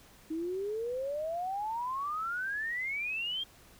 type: exponential sweep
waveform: sine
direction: up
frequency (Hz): 311.1 to 3243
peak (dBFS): -32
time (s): 0.3-3.44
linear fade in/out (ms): 10
effects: pink hiss -58 dBFS RMS until 3.79 s